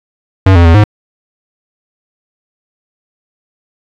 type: tone with pitch steps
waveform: square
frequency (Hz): 95.2 / 85.7 / 83 / 105.1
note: F#2 / F2 / E2 / G#2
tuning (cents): +50 / -32 / +12 / +21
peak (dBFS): -3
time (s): 0.46-0.84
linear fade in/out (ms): 5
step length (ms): 95
effects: low-pass 3000 Hz 12 dB/octave + 7-bit